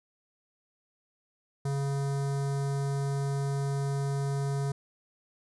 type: tone with notch filter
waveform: square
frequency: 139.2 Hz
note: C#3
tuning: 8 cents sharp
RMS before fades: -30 dBFS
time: 1.65-4.72 s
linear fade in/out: 5 ms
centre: 2700 Hz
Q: 0.67
effects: resampled to 24000 Hz